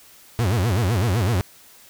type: tone with vibrato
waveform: 40% pulse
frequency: 103.6 Hz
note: G#2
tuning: 4 cents flat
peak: -17 dBFS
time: 0.39-1.41 s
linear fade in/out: 0 ms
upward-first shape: sine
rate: 7.9 Hz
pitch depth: 290 cents each way
effects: white hiss -49 dBFS RMS until 1.89 s